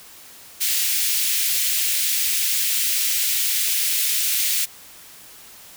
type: high-pass noise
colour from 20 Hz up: white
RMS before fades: -21 dBFS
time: 0.6-4.66 s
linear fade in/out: 20 ms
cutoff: 2100 Hz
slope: 24 dB/octave
effects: white hiss -44 dBFS RMS until 5.76 s